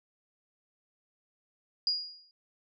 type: tone with exponential decay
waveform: sine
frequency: 4866 Hz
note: D#8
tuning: 39 cents flat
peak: -23 dBFS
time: 1.87-2.31 s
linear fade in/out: 1 ms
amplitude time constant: 94 ms
effects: none